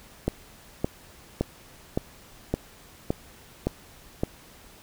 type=click train; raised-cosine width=2 ms; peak=-10 dBFS; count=8; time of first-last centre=0.28-4.235 s; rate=1.77 Hz; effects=pink hiss -51 dBFS RMS until 4.82 s